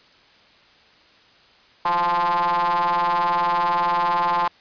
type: ring-modulated tone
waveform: square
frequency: 86.1 Hz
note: F2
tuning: 24 cents flat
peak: -16 dBFS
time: 1.85-4.48 s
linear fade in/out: 5 ms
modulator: 956 Hz
effects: white hiss -53 dBFS RMS until 4.6 s + resampled to 11025 Hz